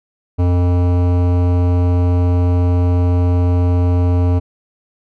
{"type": "tone with hard clipping", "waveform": "sine", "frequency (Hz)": 88.6, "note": "F2", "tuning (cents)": 25, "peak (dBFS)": -13, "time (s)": [0.38, 4.4], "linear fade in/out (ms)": 20, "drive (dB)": 16, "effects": []}